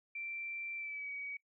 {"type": "tone with pitch glide", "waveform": "sine", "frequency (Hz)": [2349, 2264], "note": ["D7", "C#7"], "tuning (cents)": [0, 36], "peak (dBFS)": -40, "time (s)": [0.15, 1.37], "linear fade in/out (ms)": 5, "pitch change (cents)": -64, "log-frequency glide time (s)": [0.76, 1.1], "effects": ["noise-tail reverb RT60 0.1 s tail -20 dB re dry"]}